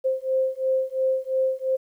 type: beating tone pair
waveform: sine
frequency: 523 / 525.9 Hz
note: C5 / C5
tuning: -1 / +9 cents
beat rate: 2.9 Hz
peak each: -24 dBFS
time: 0.04-1.77 s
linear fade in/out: 20 ms
effects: 10-bit